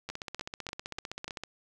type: two click trains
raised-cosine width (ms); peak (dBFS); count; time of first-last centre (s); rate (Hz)
0.2; -20 / -20; 5 / 22; 0.1-1.28 / 0.09-1.436; 3.39 / 15.6
effects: none